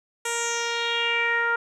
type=tone with low-pass filter sweep; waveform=10% pulse; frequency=467.9 Hz; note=A#4; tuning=6 cents sharp; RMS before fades=-25 dBFS; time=0.25-1.56 s; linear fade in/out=5 ms; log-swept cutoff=9300 to 1400 Hz; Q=3.9; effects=none